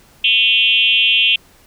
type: tone with frequency modulation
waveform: sine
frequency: 2960 Hz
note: F#7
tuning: in tune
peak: -10 dBFS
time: 0.24-1.36 s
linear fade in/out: 5 ms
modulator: 240 Hz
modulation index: 1.7
effects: pink hiss -49 dBFS RMS until 1.66 s